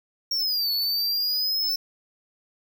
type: exponential two-way sweep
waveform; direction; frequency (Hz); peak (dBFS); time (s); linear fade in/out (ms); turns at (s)
square; down then up; 5588 to 4409 to 5320; -23; 0.31-1.76; 5; 0.72
effects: none